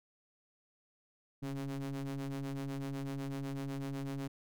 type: ring-modulated tone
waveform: square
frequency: 68 Hz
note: C#2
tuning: 33 cents flat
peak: -35 dBFS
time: 1.42-4.28 s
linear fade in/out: 10 ms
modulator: 208 Hz
effects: none